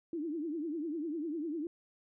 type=tone with vibrato; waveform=sine; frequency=315 Hz; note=D#4; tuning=21 cents sharp; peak=-34 dBFS; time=0.13-1.67 s; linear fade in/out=2 ms; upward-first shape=triangle; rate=10 Hz; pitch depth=190 cents each way; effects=none